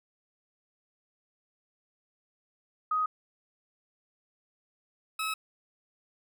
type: tone pair in turn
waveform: sine / 20% pulse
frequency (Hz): 1253 / 1290.5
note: D#6 / E6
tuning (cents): +12 / -37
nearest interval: minor second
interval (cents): 51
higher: second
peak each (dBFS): -25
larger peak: neither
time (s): 2.91-3.06 / 5.19-5.34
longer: neither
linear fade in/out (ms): 5
effects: none